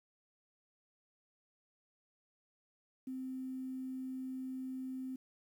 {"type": "tone", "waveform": "sine", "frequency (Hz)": 260, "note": "C4", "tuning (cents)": -11, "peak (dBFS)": -39, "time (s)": [3.07, 5.16], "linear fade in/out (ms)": 5, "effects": ["11-bit"]}